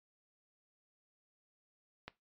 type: click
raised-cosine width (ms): 0.3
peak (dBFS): -27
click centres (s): 2.08
effects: noise-tail reverb RT60 0.2 s tail -18 dB re dry + MP3 32 kbps